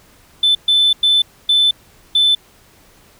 sine tone bursts at uneven times, 3520 Hz, A7, in tune, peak -8 dBFS, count 5, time 0.43-0.55 / 0.68-0.93 / 1.03-1.22 / 1.49-1.71 / 2.15-2.35 s, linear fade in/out 5 ms, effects tanh soft clip ceiling -7 dBFS + pink hiss -49 dBFS RMS until 3.19 s

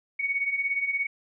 sine beating tone pair, 2217 / 2234 Hz, C#7 / C#7, 0 / +13 cents, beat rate 17 Hz, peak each -31 / -26 dBFS, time 0.19-1.07 s, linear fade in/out 10 ms, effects none

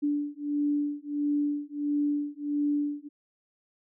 sine beating tone pair, 290.8 / 292.3 Hz, D4 / D4, -17 / -8 cents, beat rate 1.5 Hz, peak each -29 dBFS, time 0.02-3.09 s, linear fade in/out 20 ms, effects none

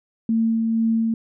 sine tone with tremolo, 225.8 Hz, A3, 45 cents sharp, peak -16 dBFS, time 0.29-1.14 s, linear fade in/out 2 ms, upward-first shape sine, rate 2.1 Hz, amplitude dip 25%, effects none

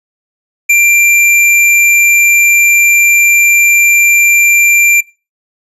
sine tone with hard clipping, 2368 Hz, D7, 14 cents sharp, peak -5 dBFS, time 0.69-5.01 s, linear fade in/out 10 ms, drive 17 dB, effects noise-tail reverb RT60 0.3 s tail -21 dB re dry + resampled to 32000 Hz

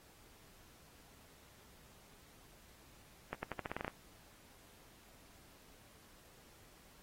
accelerating click train, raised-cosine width 0.5 ms, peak -24 dBFS, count 10, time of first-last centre 3.33-3.88 s, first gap 100 ms, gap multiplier 0.87, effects pink hiss -63 dBFS RMS until 7.02 s + AAC 48 kbps

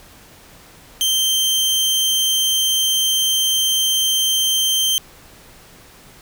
sawtooth tone, 3136 Hz, G7, in tune, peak -12 dBFS, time 1.01-4.98 s, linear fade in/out 0 ms, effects pink hiss -45 dBFS RMS until 6.21 s

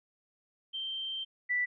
sine tone pair in turn, 3136 / 1971.6 Hz, G7 / B6, 0 / -3 cents, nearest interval minor sixth, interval 803 cents, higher first, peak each -34 / -27 dBFS, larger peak second, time 0.73-1.25 / 1.49-1.66 s, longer first, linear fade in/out 20 ms, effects none

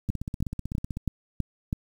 two click trains, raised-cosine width 5 ms, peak -19 / -14 dBFS, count 15 / 6, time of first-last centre 0.09-0.971 / 0.1-1.729 s, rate 15.9 / 3.07 Hz, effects 8-bit

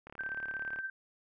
click train, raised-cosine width 0.5 ms, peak -32 dBFS, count 27, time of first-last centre 0.07-0.788 s, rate 36.2 Hz
sine tone with tremolo, 1559 Hz, G6, 10 cents flat, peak -33 dBFS, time 0.19-0.9 s, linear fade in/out 5 ms, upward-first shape sine, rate 17 Hz, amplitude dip 60%
effects none

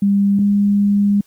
sine tone pair in turn, 200 / 202.7 Hz, G3 / G#3, +35 / -42 cents, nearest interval unison, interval 23 cents, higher second, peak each -11 dBFS, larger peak neither, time 0.02-0.39 / 0.39-1.21 s, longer second, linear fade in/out 5 ms, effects white hiss -56 dBFS RMS until 1.26 s + Opus 24 kbps

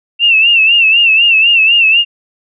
sine tone with vibrato, 2707 Hz, E7, 45 cents sharp, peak -5 dBFS, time 0.19-2.05 s, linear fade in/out 50 ms, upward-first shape sine, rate 4 Hz, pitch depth 87 cents each way, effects none

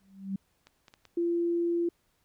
sine tone with exponential growth, 194.2 Hz, G3, 16 cents flat, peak -27 dBFS, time 0-0.36 s, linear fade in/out 5 ms, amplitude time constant 78 ms
clicks, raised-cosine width 0.2 ms, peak -34 dBFS, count 4, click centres 0.67 / 0.882 / 0.939 / 1.053 s
sine tone, 342.2 Hz, F4, 35 cents flat, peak -25 dBFS, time 1.17-1.89 s, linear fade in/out 5 ms
effects pink hiss -72 dBFS RMS until 2.24 s

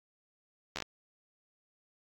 slowing click train, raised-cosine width 0.2 ms, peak -18 dBFS, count 5, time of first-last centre 0.76-0.823 s, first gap 12 ms, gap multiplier 1.18, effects AAC 48 kbps

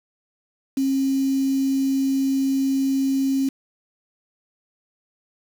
sine tone with quantisation, 269.7 Hz, C#4, 47 cents flat, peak -18 dBFS, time 0.77-3.49 s, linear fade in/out 5 ms, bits 6, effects none

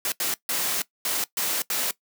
white noise bursts at uneven times, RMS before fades -26 dBFS, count 6, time 0.05-0.12 / 0.2-0.34 / 0.49-0.82 / 1.05-1.24 / 1.37-1.62 / 1.7-1.91 s, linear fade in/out 2 ms, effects noise-tail reverb RT60 0.1 s tail -19 dB re dry + high-pass 200 Hz 12 dB/octave

